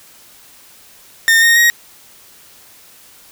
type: tone with pitch steps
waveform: 40% pulse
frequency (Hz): 1821 / 1852.8 / 1885.2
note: A#6 / A#6 / A#6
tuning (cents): -41 / -11 / +19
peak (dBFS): -7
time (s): 1.28-1.7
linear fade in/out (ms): 0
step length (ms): 140
effects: white hiss -44 dBFS RMS until 3.31 s